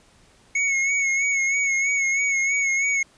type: tone with vibrato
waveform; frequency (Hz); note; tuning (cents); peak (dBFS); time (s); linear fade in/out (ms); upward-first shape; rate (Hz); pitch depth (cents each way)
square; 2200; C#7; -14; -20; 0.55-3.03; 5; sine; 3.1; 42
effects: pink hiss -56 dBFS RMS until 3.17 s + resampled to 22050 Hz